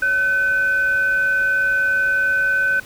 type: tone with frequency modulation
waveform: sine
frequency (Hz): 1517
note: F#6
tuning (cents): +43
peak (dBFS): -15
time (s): 0.02-2.8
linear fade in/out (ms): 5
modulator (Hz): 960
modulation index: 0.23
effects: pink hiss -41 dBFS RMS until 2.85 s